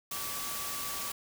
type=tone in noise; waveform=sine; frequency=1149 Hz; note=D6; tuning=38 cents flat; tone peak=-43 dBFS; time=0.11-1.12 s; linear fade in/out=5 ms; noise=white; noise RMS=-37 dBFS; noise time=0.11-1.12 s; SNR=-9 dB; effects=none